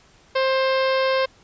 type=harmonic tone; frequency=528 Hz; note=C5; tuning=16 cents sharp; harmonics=1 / 2 / 3 / 4 / 5 / 6 / 7 / 8 / 9 / 10; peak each=-19 / -25 / -29 / -31 / -33 / -35 / -36 / -37 / -38 / -39 dBFS; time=0.35-1.26 s; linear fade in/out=10 ms; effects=pink hiss -54 dBFS RMS until 1.43 s + resampled to 16000 Hz